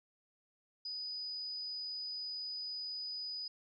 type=tone; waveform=sine; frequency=4971 Hz; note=D#8; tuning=2 cents flat; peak=-39 dBFS; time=0.85-3.48 s; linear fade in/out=5 ms; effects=none